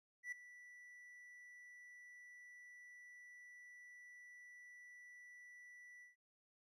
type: tone with ADSR envelope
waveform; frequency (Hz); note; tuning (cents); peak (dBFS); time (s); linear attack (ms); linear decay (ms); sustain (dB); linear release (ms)
triangle; 1964; B6; -10; -39; 0.23-6.16; 90; 7; -16; 140
effects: resampled to 32000 Hz